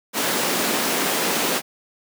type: high-pass noise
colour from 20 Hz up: pink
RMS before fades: -22 dBFS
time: 0.13-1.62 s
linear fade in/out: 50 ms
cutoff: 210 Hz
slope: 24 dB/octave
effects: none